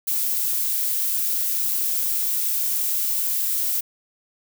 violet noise, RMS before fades -23 dBFS, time 0.07-3.81 s, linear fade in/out 10 ms, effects none

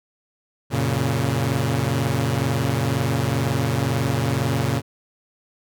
sawtooth chord, F# major, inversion none, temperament equal with one note detuned, 90.96 / 116.54 / 138.59 Hz, F#2 / A#2 / C#3, -29 / 0 / 0 cents, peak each -24 / -19 / -19 dBFS, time 0.7-4.82 s, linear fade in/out 50 ms, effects none

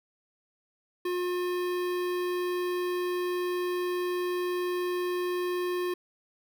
square tone with notch filter, 357.9 Hz, F4, 42 cents sharp, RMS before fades -30 dBFS, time 1.05-5.94 s, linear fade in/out 5 ms, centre 7100 Hz, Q 0.93, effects none

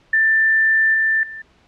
sine tone with level steps, 1776 Hz, A6, 16 cents sharp, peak -12 / -14 / -30 dBFS, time 0.13-1.42 s, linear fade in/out 5 ms, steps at 0.94 / 1.23 s, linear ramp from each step 2 ms, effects pink hiss -55 dBFS RMS until 1.67 s + low-pass 4000 Hz 12 dB/octave

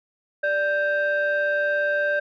sine tone pair together, 587.3 / 1570.7 Hz, D5 / G6, 0 / +3 cents, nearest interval octave + perfect fourth, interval 1703 cents, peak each -21 dBFS, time 0.43-2.2 s, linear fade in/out 10 ms, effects tanh soft clip ceiling -16 dBFS

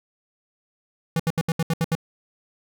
square tone bursts, 164 Hz, E3, 9 cents flat, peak -20 dBFS, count 8, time 1.16-1.952 s, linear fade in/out 2 ms, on 36 ms, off 72 ms, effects none

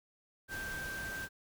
sine tone in noise, 1568 Hz, G6, in tune, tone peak -39 dBFS, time 0.48-1.29 s, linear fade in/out 50 ms, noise pink, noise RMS -45 dBFS, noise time 0.48-1.29 s, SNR +3 dB, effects none

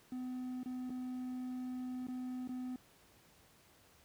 triangle tone with dropouts, 252.8 Hz, B3, 41 cents sharp, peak -37 dBFS, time 0.12-2.76 s, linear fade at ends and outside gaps 2 ms, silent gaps 0.632-0.658 / 0.896-0.902 / 2.069-2.084 / 2.475-2.491 s, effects pink hiss -65 dBFS RMS until 4.04 s + high-pass 60 Hz 12 dB/octave

